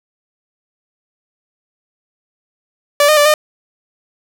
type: tone with pitch steps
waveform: sawtooth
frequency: 580 / 611 / 585 / 608 Hz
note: D5 / D#5 / D5 / D#5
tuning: -22 / -32 / -7 / -40 cents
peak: -4 dBFS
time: 3-3.34 s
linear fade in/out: 2 ms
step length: 85 ms
effects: none